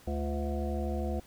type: harmonic tone with a mistuned harmonic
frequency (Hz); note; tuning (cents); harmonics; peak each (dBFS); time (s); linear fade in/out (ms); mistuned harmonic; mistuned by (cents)
72.7; D2; -17; 1 / 3 / 5 / 7 / 9 / 10; -32 / -37 / -39 / -40 / -42 / -42; 0.07-1.2; 5; 5; -85
effects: pink hiss -57 dBFS RMS until 1.26 s